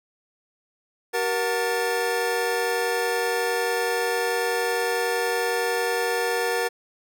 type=tone cluster; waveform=square; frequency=381.5 / 472.4 / 737 / 900 / 1761 Hz; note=G4 / A#4 / F#5 / A5 / A6; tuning=-47 / +23 / -7 / +39 / +1 cents; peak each=-32 / -26 / -32 / -33 / -30 dBFS; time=1.13-6.69 s; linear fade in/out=20 ms; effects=none